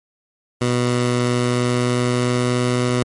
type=tone with pitch glide; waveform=15% pulse; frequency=122.7 to 123.77 Hz; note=B2 to B2; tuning=-11 to +4 cents; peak=-10 dBFS; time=0.61-3.03 s; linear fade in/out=5 ms; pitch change=+15 cents; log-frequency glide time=1.3-2.73 s; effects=MP3 48 kbps